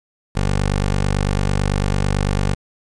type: tone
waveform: 15% pulse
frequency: 49 Hz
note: G1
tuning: in tune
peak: -10 dBFS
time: 0.35-2.55 s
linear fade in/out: 20 ms
effects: resampled to 22050 Hz + 7-bit